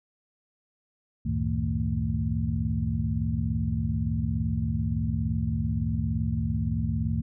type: tone cluster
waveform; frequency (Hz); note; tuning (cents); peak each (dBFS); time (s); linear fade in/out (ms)
sine; 70.9 / 94.3 / 112 / 157.7 / 224.7; C#2 / F#2 / A2 / D#3 / A3; +40 / +33 / +31 / +24 / +37; -31; 1.25-7.22; 10
effects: none